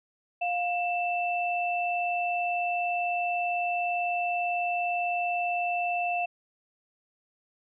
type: tone pair together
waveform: sine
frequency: 705.6 / 2659 Hz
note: F5 / E7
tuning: +18 / +14 cents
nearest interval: octave + major seventh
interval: 2296 cents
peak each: -27 / -31 dBFS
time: 0.41-6.26 s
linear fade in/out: 10 ms
effects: none